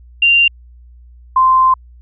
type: tone pair in turn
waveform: sine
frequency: 2778 / 1040.6 Hz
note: F7 / C6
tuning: -10 / -10 cents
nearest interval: octave + perfect fourth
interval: 1700 cents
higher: first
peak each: -7 dBFS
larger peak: neither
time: 0.22-0.48 / 1.36-1.74 s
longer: second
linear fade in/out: 5 ms
effects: added 60 Hz sine -38 dBFS peak until 2.01 s